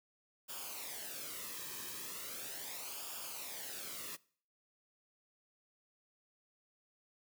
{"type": "noise with flanger", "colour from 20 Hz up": "white", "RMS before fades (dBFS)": -45, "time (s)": [0.48, 4.17], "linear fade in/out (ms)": 20, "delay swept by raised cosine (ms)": [0.49, 1.44], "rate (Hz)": 0.38, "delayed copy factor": -0.65, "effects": ["noise-tail reverb RT60 0.5 s tail -22 dB re dry"]}